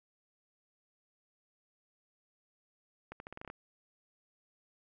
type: accelerating click train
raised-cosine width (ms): 0.5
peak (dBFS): -29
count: 9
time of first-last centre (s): 3.12-3.501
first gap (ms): 81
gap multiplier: 0.84
effects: none